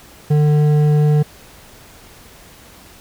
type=tone with hard clipping; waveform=sine; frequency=149.6 Hz; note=D3; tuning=32 cents sharp; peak=-12 dBFS; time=0.3-1.23 s; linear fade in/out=10 ms; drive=8 dB; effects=pink hiss -43 dBFS RMS until 3 s